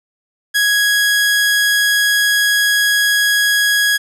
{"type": "tone", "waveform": "sawtooth", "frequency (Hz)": 1661.2, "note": "G#6", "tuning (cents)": 0, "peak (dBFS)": -8, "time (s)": [0.54, 3.98], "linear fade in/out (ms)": 20, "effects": ["resampled to 32000 Hz", "8-bit"]}